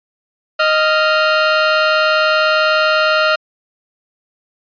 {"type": "tone pair together", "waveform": "sawtooth", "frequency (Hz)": [622.3, 1394.4], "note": ["D#5", "F6"], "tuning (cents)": [0, -3], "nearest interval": "octave + major second", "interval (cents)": 1397, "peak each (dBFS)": -10, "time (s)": [0.59, 3.36], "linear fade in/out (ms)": 10, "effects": ["resampled to 11025 Hz"]}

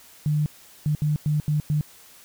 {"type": "tone bursts at uneven times", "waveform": "sine", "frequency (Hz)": 150.2, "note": "D3", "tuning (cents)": 39, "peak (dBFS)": -19, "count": 6, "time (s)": [[0.26, 0.46], [0.86, 0.95], [1.02, 1.16], [1.26, 1.4], [1.48, 1.6], [1.7, 1.81]], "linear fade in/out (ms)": 0, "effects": ["white hiss -50 dBFS RMS until 2.24 s"]}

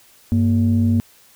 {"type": "tone pair together", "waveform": "sine", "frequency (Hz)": [97.33, 233.1], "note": ["G2", "A#3"], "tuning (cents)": [-12, 0], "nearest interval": "octave + minor third", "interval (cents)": 1512, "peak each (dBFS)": -15, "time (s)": [0.32, 1], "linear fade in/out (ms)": 0, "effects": ["tanh soft clip ceiling -8 dBFS", "white hiss -51 dBFS RMS until 1.35 s"]}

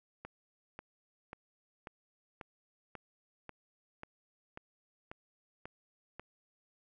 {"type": "click train", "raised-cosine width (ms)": 0.5, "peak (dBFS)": -29, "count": 12, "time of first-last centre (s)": [0.25, 6.196], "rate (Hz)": 1.85, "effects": []}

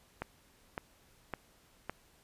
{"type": "click train", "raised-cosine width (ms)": 0.5, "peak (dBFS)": -21, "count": 4, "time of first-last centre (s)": [0.22, 1.896], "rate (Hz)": 1.79, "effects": ["pink hiss -65 dBFS RMS until 2.23 s", "resampled to 32000 Hz"]}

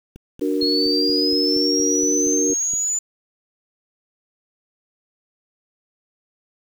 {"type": "click train", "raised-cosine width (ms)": 3, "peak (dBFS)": -26, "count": 12, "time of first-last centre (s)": [0.16, 2.736], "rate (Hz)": 4.27}
{"type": "chord", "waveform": "sine", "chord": "D augmented", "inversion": "none", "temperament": "equal", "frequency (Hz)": [293.7, 370, 466.2], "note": ["D4", "F#4", "A#4"], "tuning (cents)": [0, 0, 0], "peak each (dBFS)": [-21, -24, -24], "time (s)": [0.41, 2.54], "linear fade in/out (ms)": 10}
{"type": "linear sweep", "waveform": "sine", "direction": "up", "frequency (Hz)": [4273, 7040], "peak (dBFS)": -19, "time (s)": [0.61, 2.99], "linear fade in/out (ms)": 5}
{"effects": ["7-bit"]}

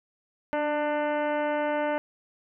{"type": "harmonic tone with a mistuned harmonic", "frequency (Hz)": 297.7, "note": "D4", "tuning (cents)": 24, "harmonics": [1, 2, 3, 4, 5, 6, 7, 8, 9, 10], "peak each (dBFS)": [-32, -27, -31, -42, -36, -42, -41, -49, -49, -50], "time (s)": [0.53, 1.98], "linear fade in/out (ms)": 0, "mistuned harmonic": 1, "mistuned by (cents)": -23, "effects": []}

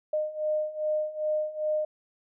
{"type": "beating tone pair", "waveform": "sine", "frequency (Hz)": [611, 613.5], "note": ["D#5", "D#5"], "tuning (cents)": [-32, -25], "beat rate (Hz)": 2.5, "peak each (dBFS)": [-31, -28], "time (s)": [0.13, 1.85], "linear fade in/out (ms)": 5, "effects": []}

